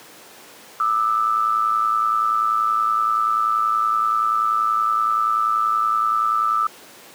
sine tone pair together, 1200 / 1310.5 Hz, D6 / E6, +37 / -11 cents, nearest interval major second, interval 152 cents, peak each -20 / -19 dBFS, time 0.8-6.67 s, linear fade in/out 2 ms, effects pink hiss -43 dBFS RMS until 7.14 s + high-pass 300 Hz 12 dB/octave

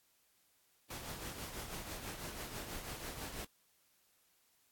pink noise with tremolo, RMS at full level -43 dBFS, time 0.9-3.45 s, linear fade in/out 5 ms, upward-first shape triangle, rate 6.1 Hz, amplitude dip 55%, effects white hiss -73 dBFS RMS until 4.71 s + AAC 64 kbps

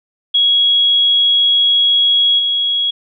sine tone with level steps, 3322 Hz, G#7, in tune, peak -9 / -13 dBFS, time 0.34-2.91 s, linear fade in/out 10 ms, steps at 2.38 s, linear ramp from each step 20 ms, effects none

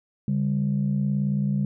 sine tone pair together, 141.42 / 200 Hz, C#3 / G3, +35 / +35 cents, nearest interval tritone, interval 600 cents, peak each -23 dBFS, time 0.28-1.65 s, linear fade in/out 2 ms, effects tanh soft clip ceiling -15 dBFS

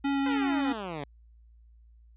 square tone with vibrato, 277.2 Hz, C#4, in tune, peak -26 dBFS, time 0.04-0.73 s, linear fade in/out 10 ms, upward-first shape triangle, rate 4.4 Hz, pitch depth 14 cents each way
10% pulse exponential sweep, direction down, 523 to 136.9 Hz, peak -26 dBFS, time 0.26-1.04 s, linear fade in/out 2 ms
effects added 57 Hz sine -53 dBFS peak until 2.16 s + resampled to 8000 Hz

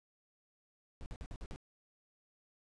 brown noise bursts, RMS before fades -44 dBFS, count 6, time 1.01-1.56 s, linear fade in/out 0 ms, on 50 ms, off 50 ms, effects resampled to 22050 Hz

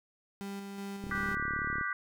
35% pulse tone with tremolo, 198.5 Hz, G3, 22 cents sharp, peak -36 dBFS, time 0.41-1.35 s, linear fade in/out 0 ms, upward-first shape square, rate 2.7 Hz, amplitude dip 30%
click train, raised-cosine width 3 ms, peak -28 dBFS, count 29, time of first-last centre 1.04-1.811 s, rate 36.3 Hz
sine chord, G major seventh, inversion second, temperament just, 1176 / 1470 / 1568 / 1960 Hz, D6 / F#6 / G6 / B6, +2 / -12 / 0 / -14 cents, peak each -37 dBFS, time 1.11-1.93 s, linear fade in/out 2 ms
effects none

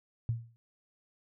sine tone with exponential decay, 115.7 Hz, A#2, 13 cents flat, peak -25 dBFS, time 0.29-0.56 s, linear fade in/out 0 ms, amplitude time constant 57 ms, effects none

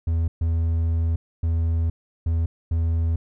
triangle tone bursts at uneven times, 82.41 Hz, E2, in tune, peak -17 dBFS, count 5, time 0.07-0.28 / 0.41-1.16 / 1.43-1.9 / 2.26-2.46 / 2.71-3.16 s, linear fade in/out 5 ms, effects none

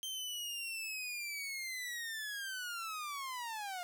sawtooth linear sweep, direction down, 3144 to 698.5 Hz, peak -36 dBFS, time 0.03-3.83 s, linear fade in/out 0 ms, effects none

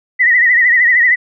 sine tone with vibrato, 1935 Hz, B6, 36 cents flat, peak -7 dBFS, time 0.19-1.16 s, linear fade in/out 20 ms, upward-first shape sine, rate 13 Hz, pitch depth 78 cents each way, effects none

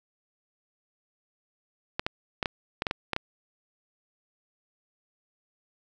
clicks, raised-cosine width 0.3 ms, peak -11 dBFS, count 9, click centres 1.995 / 2.065 / 2.428 / 2.458 / 2.821 / 2.868 / 2.911 / 3.133 / 3.164 s, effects none

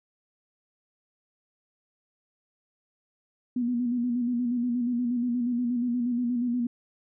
sine tone with vibrato, 242.6 Hz, B3, 31 cents flat, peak -24 dBFS, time 3.56-6.67 s, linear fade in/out 5 ms, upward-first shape square, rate 8.4 Hz, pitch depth 41 cents each way, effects none

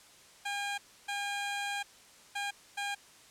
15% pulse tone bursts at uneven times, 808 Hz, G#5, 48 cents flat, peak -27 dBFS, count 4, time 0.45-0.78 / 1.08-1.83 / 2.35-2.51 / 2.77-2.95 s, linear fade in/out 10 ms, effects white hiss -57 dBFS RMS until 3.3 s + low-pass 9000 Hz 12 dB/octave

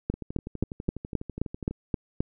two click trains, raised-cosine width 3 ms, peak -12 / -22 dBFS, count 9 / 20, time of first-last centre 0.1-2.205 / 0.14-1.71 s, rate 3.8 / 12.1 Hz, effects none

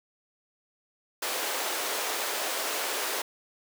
pink high-pass noise, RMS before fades -31 dBFS, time 1.22-3.22 s, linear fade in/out 5 ms, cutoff 410 Hz, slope 24 dB/octave, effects none

